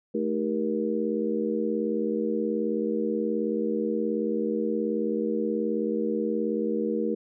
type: harmonic tone with a mistuned harmonic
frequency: 78.7 Hz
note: D#2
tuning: 20 cents sharp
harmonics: 3 / 4 / 5 / 6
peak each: -29 / -31 / -31 / -29 dBFS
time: 0.14-7.15 s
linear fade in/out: 10 ms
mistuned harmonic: 3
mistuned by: -140 cents
effects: none